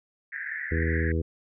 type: band-pass noise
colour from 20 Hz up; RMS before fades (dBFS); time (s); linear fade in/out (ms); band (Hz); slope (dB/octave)
white; -34; 0.32-1.12; 5; 1600 to 2000; 96
type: harmonic tone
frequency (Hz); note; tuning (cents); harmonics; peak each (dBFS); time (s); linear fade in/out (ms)
81.5; E2; -19; 1 / 2 / 3 / 4 / 5 / 6; -25 / -33 / -35 / -33 / -34 / -36; 0.71-1.22; 10
effects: none